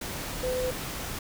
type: tone in noise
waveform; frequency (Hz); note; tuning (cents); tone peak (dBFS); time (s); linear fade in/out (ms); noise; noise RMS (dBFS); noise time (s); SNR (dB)
sine; 507; B4; +45; -27; 0.43-0.71; 5; pink; -35; 0.01-1.19; +5
effects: none